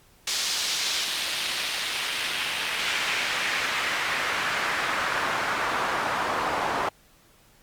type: noise with band-pass filter sweep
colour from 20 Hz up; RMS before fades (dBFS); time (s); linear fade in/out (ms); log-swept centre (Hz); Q
pink; -27; 0.27-6.89; 5; 4800 to 920; 1.3
effects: pink hiss -58 dBFS RMS until 7.62 s + Opus 48 kbps